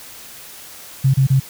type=tone bursts; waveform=sine; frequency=133.9 Hz; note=C3; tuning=40 cents sharp; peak=-10 dBFS; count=3; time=1.04-1.4 s; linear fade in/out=10 ms; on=100 ms; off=30 ms; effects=white hiss -38 dBFS RMS until 1.49 s